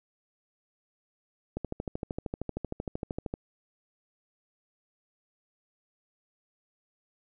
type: click train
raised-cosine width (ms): 2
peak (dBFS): -19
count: 24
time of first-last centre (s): 1.57-3.339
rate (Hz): 13
effects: none